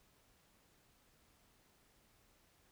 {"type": "silence", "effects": ["pink hiss -71 dBFS RMS until 2.71 s"]}